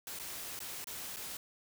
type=noise with dropouts; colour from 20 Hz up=white; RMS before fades=-43 dBFS; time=0.07-1.37 s; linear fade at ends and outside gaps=1 ms; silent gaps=0.189-0.197 / 0.591-0.603 / 0.843-0.871 / 1.162-1.168 s; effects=none